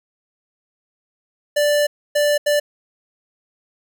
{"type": "tone bursts at uneven times", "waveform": "square", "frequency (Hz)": 587.3, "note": "D5", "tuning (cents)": 0, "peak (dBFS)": -15, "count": 3, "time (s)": [[1.56, 1.87], [2.15, 2.38], [2.46, 2.6]], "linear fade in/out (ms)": 10, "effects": []}